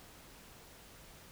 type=silence; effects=pink hiss -56 dBFS RMS until 1.31 s